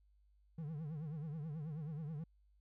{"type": "tone with vibrato", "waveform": "triangle", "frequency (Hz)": 153.9, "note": "D#3", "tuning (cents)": -19, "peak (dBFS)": -39, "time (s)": [0.58, 2.24], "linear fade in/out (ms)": 5, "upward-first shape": "triangle", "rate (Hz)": 9.3, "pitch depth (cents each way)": 160, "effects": ["added 50 Hz sine -67 dBFS peak until 2.6 s"]}